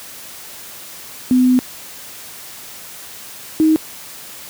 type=tone pair in turn; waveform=sine; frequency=252.8 / 314.6 Hz; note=B3 / D#4; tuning=+41 / +19 cents; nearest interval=major third; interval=378 cents; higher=second; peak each=-9 dBFS; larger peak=neither; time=1.31-1.59 / 3.6-3.76 s; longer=first; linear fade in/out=0 ms; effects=white hiss -35 dBFS RMS until 4.49 s + high-pass 60 Hz 12 dB/octave